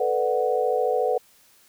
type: chord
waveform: sine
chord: B minor seventh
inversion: third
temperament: equal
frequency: 440 / 493.9 / 587.3 / 740 Hz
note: A4 / B4 / D5 / F#5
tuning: 0 / 0 / 0 / 0 cents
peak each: -26 / -23 / -29 / -26 dBFS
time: 0-1.18 s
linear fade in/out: 5 ms
effects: white hiss -57 dBFS RMS until 1.68 s